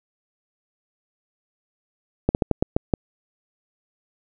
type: slowing click train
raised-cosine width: 2 ms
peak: -4 dBFS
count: 7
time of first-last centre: 2.29-2.938 s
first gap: 59 ms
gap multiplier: 1.24
effects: none